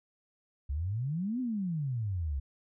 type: exponential two-way sweep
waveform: sine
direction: up then down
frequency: 65.41 to 261.6 to 65.41 Hz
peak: -30 dBFS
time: 0.69-2.4 s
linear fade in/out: 10 ms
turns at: 1.4 s
effects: none